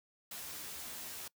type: noise with comb filter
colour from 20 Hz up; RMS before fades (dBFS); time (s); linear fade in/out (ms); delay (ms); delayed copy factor
white; -45; 0.31-1.28; 5; 13; +0.7
effects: noise-tail reverb RT60 0.1 s tail -22 dB re dry